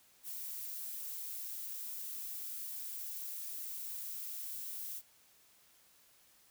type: noise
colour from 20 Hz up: violet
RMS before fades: -43 dBFS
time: 0.23-5.02 s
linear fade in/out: 50 ms
effects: white hiss -66 dBFS RMS until 6.5 s